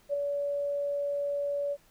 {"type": "tone with ADSR envelope", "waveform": "sine", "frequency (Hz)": 571, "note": "D5", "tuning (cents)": -49, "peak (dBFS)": -24, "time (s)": [0.09, 1.77], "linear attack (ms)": 45, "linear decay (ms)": 6, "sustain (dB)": -4, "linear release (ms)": 47, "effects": ["pink hiss -63 dBFS RMS until 1.9 s"]}